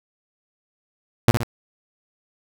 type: tone with echo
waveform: sawtooth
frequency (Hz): 117.9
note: A#2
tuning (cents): +20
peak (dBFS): -6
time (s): 1.28-1.31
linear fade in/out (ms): 0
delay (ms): 61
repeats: 2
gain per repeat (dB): -7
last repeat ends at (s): 1.432
effects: none